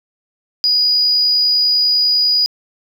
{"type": "tone", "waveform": "sine", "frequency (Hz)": 4915, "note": "D#8", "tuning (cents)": -22, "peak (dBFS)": -10, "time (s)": [0.64, 2.46], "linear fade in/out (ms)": 0, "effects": ["tanh soft clip ceiling -6 dBFS", "8-bit"]}